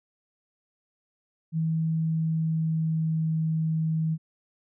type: tone with pitch glide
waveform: sine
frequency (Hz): 161.1 to 159.62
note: E3 to D#3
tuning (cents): -39 to +45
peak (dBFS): -23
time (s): 1.52-4.18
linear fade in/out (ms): 50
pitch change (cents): -16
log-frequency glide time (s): 1.95-3.32
effects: none